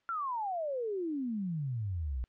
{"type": "exponential sweep", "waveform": "sine", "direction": "down", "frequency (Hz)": [1396.9, 58.27], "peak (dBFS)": -32, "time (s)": [0.09, 2.24], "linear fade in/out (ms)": 0, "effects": ["white hiss -75 dBFS RMS until 2.28 s", "low-pass 3000 Hz 12 dB/octave"]}